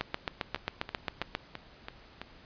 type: two click trains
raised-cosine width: 0.3 ms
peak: -14 / -22 dBFS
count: 11 / 6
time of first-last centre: 0.01-1.35 / 0.56-2.216 s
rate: 7.46 / 3.02 Hz
effects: pink hiss -55 dBFS RMS until 2.45 s + resampled to 11025 Hz